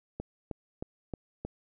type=click train; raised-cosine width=2 ms; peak=-22 dBFS; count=5; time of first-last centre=0.2-1.45 s; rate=3.2 Hz; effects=none